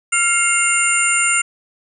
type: tone cluster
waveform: sine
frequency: 1376 / 2132 / 2768 / 7160 / 8830 Hz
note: F6 / C7 / F7 / A8 / C#9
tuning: -26 / +32 / -16 / +29 / -8 cents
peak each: -20 dBFS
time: 0.12-1.42 s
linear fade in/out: 10 ms
effects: none